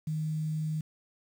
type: tone with quantisation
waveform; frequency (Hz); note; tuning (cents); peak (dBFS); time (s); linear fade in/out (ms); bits
sine; 155.56; D#3; 0; -29; 0.07-0.81; 5; 9
effects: none